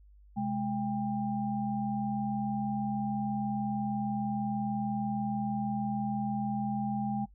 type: tone cluster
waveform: sine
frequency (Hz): 130.3 / 210.4 / 796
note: C3 / G#3 / G5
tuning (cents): -7 / +23 / +26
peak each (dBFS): -39 / -31 / -35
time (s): 0.36-7.26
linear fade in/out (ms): 20
effects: noise-tail reverb RT60 0.1 s tail -22 dB re dry + added 50 Hz sine -54 dBFS peak until 7.34 s